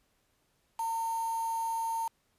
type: tone with quantisation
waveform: sine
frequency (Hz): 909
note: A#5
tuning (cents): -44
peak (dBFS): -30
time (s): 0.79-2.08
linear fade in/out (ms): 5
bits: 7
effects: pink hiss -73 dBFS RMS until 2.38 s + resampled to 32000 Hz